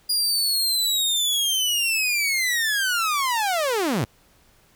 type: linear sweep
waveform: sawtooth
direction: down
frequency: 4877 to 92.5 Hz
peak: -17 dBFS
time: 0.09-4.05 s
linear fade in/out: 10 ms
effects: pink hiss -58 dBFS RMS until 4.75 s